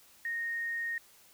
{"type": "tone", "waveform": "sine", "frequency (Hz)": 1856, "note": "A#6", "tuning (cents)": -8, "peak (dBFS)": -32, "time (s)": [0.25, 0.98], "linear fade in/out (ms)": 2, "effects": ["white hiss -60 dBFS RMS until 1.33 s"]}